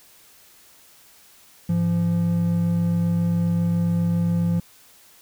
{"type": "tone pair together", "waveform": "triangle", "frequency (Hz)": [103.83, 171.24], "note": ["G#2", "F3"], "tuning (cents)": [0, -34], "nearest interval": "major sixth", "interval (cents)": 866, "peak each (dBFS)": [-24, -17], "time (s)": [1.69, 4.6], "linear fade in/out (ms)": 5, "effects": ["white hiss -52 dBFS RMS until 5.21 s"]}